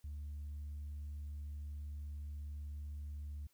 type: tone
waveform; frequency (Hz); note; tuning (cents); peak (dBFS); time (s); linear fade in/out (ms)
sine; 73.42; D2; 0; -40; 0.04-3.47; 5
effects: tanh soft clip ceiling -40 dBFS + white hiss -75 dBFS RMS until 3.53 s